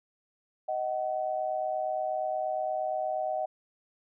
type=tone pair together; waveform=sine; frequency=625.5 / 754 Hz; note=D#5 / F#5; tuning=+9 / +32 cents; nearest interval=minor third; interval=323 cents; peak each=-31 / -31 dBFS; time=0.68-3.46 s; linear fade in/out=10 ms; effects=none